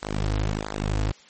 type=tone with flanger; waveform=sawtooth; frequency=51.91 Hz; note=G#1; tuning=in tune; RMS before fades=-26 dBFS; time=0.02-1.12 s; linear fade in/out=10 ms; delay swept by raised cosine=0.33 to 5.23 ms; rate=1.5 Hz; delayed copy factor=-0.9; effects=white hiss -52 dBFS RMS until 1.29 s + MP3 32 kbps